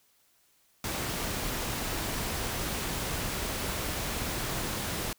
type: noise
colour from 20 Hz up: pink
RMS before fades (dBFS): -33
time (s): 0.84-5.13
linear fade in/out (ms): 2
effects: white hiss -67 dBFS RMS until 5.18 s